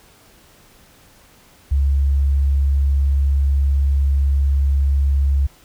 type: tone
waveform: sine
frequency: 69.3 Hz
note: C#2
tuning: in tune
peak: -13 dBFS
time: 1.71-5.47 s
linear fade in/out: 10 ms
effects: pink hiss -50 dBFS RMS until 5.64 s